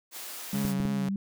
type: high-pass noise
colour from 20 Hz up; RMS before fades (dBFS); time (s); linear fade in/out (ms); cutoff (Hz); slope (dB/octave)
white; -40; 0.11-0.75; 50; 330; 12
type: tone with vibrato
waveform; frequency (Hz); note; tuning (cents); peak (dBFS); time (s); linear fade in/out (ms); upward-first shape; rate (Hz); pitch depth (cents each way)
sine; 198; G3; +18; -27; 0.53-1.16; 2; triangle; 3.3; 70
type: tone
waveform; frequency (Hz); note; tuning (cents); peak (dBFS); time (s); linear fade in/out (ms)
sawtooth; 138.59; C#3; 0; -29; 0.54-1.09; 5
type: clicks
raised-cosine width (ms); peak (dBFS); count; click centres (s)
3; -21; 3; 0.651 / 0.802 / 0.853
effects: none